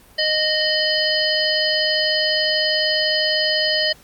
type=harmonic tone with a mistuned harmonic; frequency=618 Hz; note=D#5; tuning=12 cents flat; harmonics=1 / 3 / 5 / 7 / 8; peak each=-23 / -23 / -23 / -23 / -23 dBFS; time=0.18-3.93 s; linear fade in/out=10 ms; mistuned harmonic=5; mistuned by=-27 cents; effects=pink hiss -49 dBFS RMS until 4.03 s + Opus 32 kbps